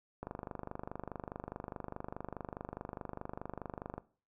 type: click train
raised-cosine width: 1 ms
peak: -26 dBFS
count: 94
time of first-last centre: 0.23-3.98 s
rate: 24.8 Hz
effects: noise-tail reverb RT60 0.4 s tail -18 dB re dry